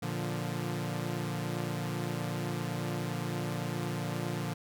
sawtooth chord, Bb major, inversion none, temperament equal with one note detuned, 117.15 / 146.83 / 174.61 Hz, Bb2 / D3 / F3, +9 / 0 / 0 cents, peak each -33 dBFS, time 0.02-4.54 s, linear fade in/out 10 ms, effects none

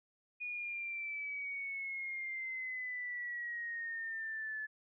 sine exponential sweep, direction down, 2463 to 1725 Hz, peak -38 dBFS, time 0.4-4.67 s, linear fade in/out 20 ms, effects none

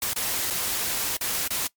white noise with dropouts, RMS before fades -27 dBFS, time 0.02-1.67 s, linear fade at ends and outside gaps 2 ms, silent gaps 0.134-0.161 / 0.502-0.506 / 1.169-1.21 / 1.477-1.505 s, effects noise-tail reverb RT60 0.1 s tail -20 dB re dry + MP3 96 kbps

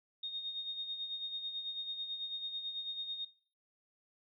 sine tone with tremolo, 3700 Hz, A#7, 14 cents flat, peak -36 dBFS, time 0.23-3.25 s, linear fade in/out 5 ms, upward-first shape sine, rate 9.1 Hz, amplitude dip 65%, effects noise-tail reverb RT60 0.5 s tail -21 dB re dry

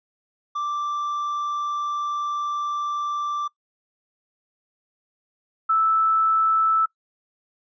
triangle / sine tone pair in turn, 1174.7 / 1315 Hz, D6 / E6, 0 / -5 cents, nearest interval major second, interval 195 cents, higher second, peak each -22 / -16 dBFS, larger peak second, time 0.55-3.48 / 5.69-6.86 s, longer first, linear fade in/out 10 ms, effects noise-tail reverb RT60 0.1 s tail -21 dB re dry + resampled to 16000 Hz

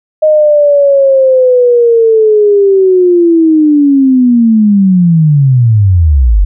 sine linear sweep, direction down, 622.3 to 43.65 Hz, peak -3 dBFS, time 0.22-6.45 s, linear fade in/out 10 ms, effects none

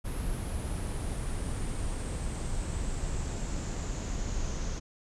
brown noise with low-pass filter sweep, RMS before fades -33 dBFS, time 0.04-4.8 s, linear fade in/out 20 ms, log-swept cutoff 11000 to 6400 Hz, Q 6.5, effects none

